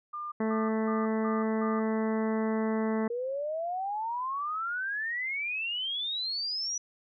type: tone bursts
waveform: sine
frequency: 1200 Hz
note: D6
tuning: 37 cents sharp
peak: -34 dBFS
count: 5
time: 0.13-1.8 s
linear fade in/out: 10 ms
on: 190 ms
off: 180 ms
type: harmonic tone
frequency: 220 Hz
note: A3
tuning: in tune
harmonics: 1 / 2 / 3 / 4 / 5 / 6 / 7 / 8 / 9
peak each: -28 / -32 / -38 / -40 / -42 / -47 / -49 / -47 / -46 dBFS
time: 0.4-3.08 s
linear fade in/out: 5 ms
type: exponential sweep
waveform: sine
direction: up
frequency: 466.2 to 5920 Hz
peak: -30 dBFS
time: 3.1-6.78 s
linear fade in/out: 5 ms
effects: none